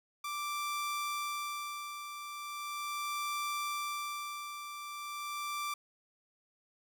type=tone with tremolo; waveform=sawtooth; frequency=1174.7 Hz; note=D6; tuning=in tune; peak=-30 dBFS; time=0.24-5.74 s; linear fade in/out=5 ms; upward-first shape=sine; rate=0.39 Hz; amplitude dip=60%; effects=none